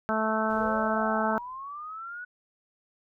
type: harmonic tone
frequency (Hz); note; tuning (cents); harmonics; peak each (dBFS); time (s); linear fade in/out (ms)
218.9; A3; -9; 1 / 2 / 3 / 4 / 5 / 6 / 7; -30 / -35 / -30 / -32 / -35 / -31 / -34; 0.09-1.38; 0
type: noise with exponential decay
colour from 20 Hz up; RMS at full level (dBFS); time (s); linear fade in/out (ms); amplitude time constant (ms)
brown; -44; 0.5-2.16; 0; 360
type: linear sweep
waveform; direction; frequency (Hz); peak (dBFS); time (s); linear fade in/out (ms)
sine; up; 433.3 to 1482; -36; 0.56-2.25; 10
effects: none

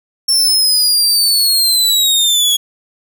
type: linear sweep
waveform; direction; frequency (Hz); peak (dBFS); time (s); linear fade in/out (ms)
sawtooth; down; 5430 to 3322; -7; 0.28-2.57; 10
effects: 7-bit

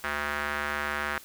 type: tone with band-pass filter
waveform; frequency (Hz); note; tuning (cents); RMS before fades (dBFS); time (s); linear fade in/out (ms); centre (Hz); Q
square; 73.42; D2; 0; -31; 0.04-1.18; 0; 1600; 2.4
effects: white hiss -50 dBFS RMS until 1.24 s

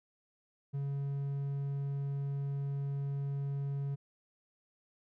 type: tone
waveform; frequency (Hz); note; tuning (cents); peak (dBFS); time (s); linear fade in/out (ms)
triangle; 139.8; C#3; +15; -31; 0.73-3.96; 20
effects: none

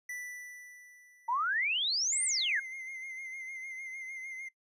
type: tone with exponential decay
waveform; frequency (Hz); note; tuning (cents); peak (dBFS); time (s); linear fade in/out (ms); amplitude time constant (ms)
square; 1975.5; B6; 0; -38; 0.09-2.03; 5; 420
type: exponential two-way sweep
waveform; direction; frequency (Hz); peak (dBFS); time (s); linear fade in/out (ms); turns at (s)
sine; up then down; 900 to 9397 to 1526; -28; 1.28-2.6; 10; 2.24
type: tone with vibrato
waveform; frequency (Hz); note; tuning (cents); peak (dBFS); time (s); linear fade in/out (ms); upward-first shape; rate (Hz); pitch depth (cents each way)
triangle; 2093; C7; 0; -38; 2.12-4.49; 10; sine; 6.6; 41
effects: noise-tail reverb RT60 0.1 s tail -19 dB re dry + resampled to 32000 Hz

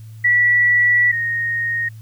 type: tone pair in turn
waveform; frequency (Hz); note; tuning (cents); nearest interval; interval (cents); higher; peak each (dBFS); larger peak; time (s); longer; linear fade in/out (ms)
sine; 1949 / 1861.5; B6 / A#6; -23 / -3; minor second; 80; first; -11 / -18; first; 0.24-1.12 / 1.12-1.89; first; 10
effects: added 110 Hz sine -34 dBFS peak until 2.01 s + white hiss -55 dBFS RMS until 2.01 s

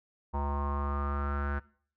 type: tone with low-pass filter sweep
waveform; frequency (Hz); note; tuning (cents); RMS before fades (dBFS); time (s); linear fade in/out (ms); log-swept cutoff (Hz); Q
square; 71.2; C#2; +47; -32; 0.33-1.6; 20; 940 to 1500; 7.8
effects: noise-tail reverb RT60 0.5 s tail -21 dB re dry

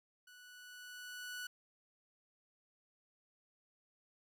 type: tone with level ramp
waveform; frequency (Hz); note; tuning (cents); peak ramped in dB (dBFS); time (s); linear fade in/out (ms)
sawtooth; 1478; F#6; -2; -54 to -38; 0.27-1.47; 5
effects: none

